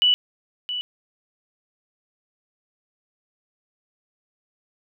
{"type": "tone with echo", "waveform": "sine", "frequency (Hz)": 2960, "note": "F#7", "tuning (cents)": 0, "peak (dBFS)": -14, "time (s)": [0.02, 0.14], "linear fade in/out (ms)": 0, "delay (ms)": 670, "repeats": 1, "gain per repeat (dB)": -11, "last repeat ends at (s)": 0.81, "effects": []}